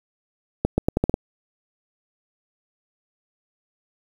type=accelerating click train; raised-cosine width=2 ms; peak=-5 dBFS; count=7; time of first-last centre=0.65-1.141 s; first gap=130 ms; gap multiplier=0.81; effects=7-bit